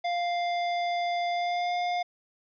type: tone with pitch glide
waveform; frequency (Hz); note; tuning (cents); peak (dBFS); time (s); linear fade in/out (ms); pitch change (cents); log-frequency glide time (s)
square; 698.5 to 709.1; F5 to F5; 0 to +26; -27; 0.04-2.03; 10; +26; 1.3-1.74
effects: resampled to 11025 Hz + 11-bit